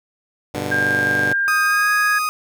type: chord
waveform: 10% pulse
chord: G major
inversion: none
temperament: just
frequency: 98 / 122.5 / 147 Hz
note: G2 / B2 / D3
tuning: 0 / -14 / +2 cents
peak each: -20 dBFS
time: 0.54-1.33 s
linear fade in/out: 5 ms
type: tone with pitch glide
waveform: sine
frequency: 1600 to 1659.3 Hz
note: G6 to G#6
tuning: +35 to -2 cents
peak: -16 dBFS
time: 0.71-2.19 s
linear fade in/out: 10 ms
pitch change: +63 cents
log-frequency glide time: 1.64-1.91 s
type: tone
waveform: 35% pulse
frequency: 1244.5 Hz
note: D#6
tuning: in tune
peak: -17 dBFS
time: 1.48-2.29 s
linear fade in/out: 0 ms
effects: none